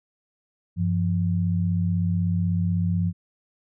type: tone pair together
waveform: sine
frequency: 96.25 / 172.4 Hz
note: G2 / F3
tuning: -31 / -22 cents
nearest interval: minor seventh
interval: 1009 cents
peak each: -23 dBFS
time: 0.76-3.13 s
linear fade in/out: 50 ms
effects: none